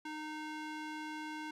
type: tone with band-pass filter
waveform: square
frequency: 307.8 Hz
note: D#4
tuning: 19 cents flat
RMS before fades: -43 dBFS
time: 0.05-1.51 s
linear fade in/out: 5 ms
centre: 1500 Hz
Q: 0.59
effects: none